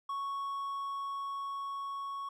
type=tone with level ramp; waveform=triangle; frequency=1108.7 Hz; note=C#6; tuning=in tune; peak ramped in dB=-32 to -35 dBFS; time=0.09-2.29 s; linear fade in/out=5 ms; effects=none